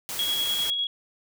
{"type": "noise", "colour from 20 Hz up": "white", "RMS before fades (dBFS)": -33, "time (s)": [0.09, 0.7], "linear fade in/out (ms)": 0}
{"type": "tone with tremolo", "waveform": "sine", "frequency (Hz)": 3322, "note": "G#7", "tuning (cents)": 0, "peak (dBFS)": -23, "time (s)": [0.19, 0.87], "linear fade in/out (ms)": 2, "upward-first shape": "square", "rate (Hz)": 10, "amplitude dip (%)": 25}
{"effects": []}